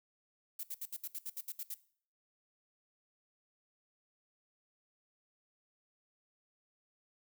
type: noise bursts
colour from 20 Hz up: violet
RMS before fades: -41 dBFS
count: 11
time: 0.59-1.743 s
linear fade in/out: 5 ms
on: 43 ms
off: 68 ms
effects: noise-tail reverb RT60 0.5 s tail -18 dB re dry